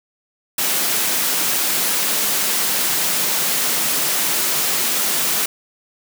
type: high-pass noise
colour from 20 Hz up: white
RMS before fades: -19 dBFS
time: 0.58-5.46 s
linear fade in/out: 5 ms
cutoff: 140 Hz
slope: 96 dB/octave
effects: none